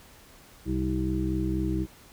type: harmonic tone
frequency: 64.1 Hz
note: C2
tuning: 35 cents flat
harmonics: 1 / 2 / 3 / 5 / 6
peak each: -30 / -33 / -32 / -29 / -38 dBFS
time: 0.65-1.87 s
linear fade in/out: 50 ms
effects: pink hiss -53 dBFS RMS until 2.12 s